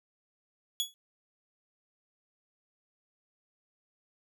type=tone with exponential decay; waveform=sawtooth; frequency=3374 Hz; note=G#7; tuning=27 cents sharp; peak=-22 dBFS; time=0.8-0.94 s; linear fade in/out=0 ms; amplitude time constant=29 ms; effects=none